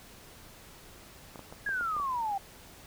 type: clicks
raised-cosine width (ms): 1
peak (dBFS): -30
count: 7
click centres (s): 1.358 / 1.393 / 1.525 / 1.691 / 1.81 / 1.966 / 1.999
type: exponential sweep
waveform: sine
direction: down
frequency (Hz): 1680 to 770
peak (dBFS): -29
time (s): 1.66-2.38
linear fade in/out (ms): 5
effects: pink hiss -52 dBFS RMS until 2.86 s